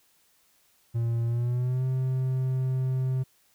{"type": "tone with pitch glide", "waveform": "triangle", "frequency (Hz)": [116.54, 130.06], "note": ["A#2", "C3"], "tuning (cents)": [0, -10], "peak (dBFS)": -22, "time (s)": [0.94, 3.24], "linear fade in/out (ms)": 20, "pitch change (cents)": 190, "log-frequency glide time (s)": [1.26, 1.85], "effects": ["white hiss -65 dBFS RMS until 3.54 s"]}